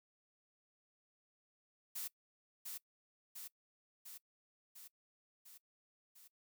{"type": "noise with echo", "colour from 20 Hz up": "blue", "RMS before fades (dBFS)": -43, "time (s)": [1.95, 2.08], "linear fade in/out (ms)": 10, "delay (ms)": 700, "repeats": 6, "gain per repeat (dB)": -3, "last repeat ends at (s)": 6.28, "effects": ["noise-tail reverb RT60 0.1 s tail -21 dB re dry"]}